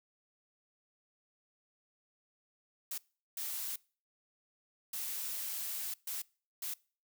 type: noise bursts at uneven times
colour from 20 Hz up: blue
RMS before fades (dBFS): -39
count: 5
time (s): 2.91-2.98 / 3.37-3.76 / 4.93-5.94 / 6.07-6.22 / 6.62-6.74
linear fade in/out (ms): 5
effects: noise-tail reverb RT60 0.4 s tail -24 dB re dry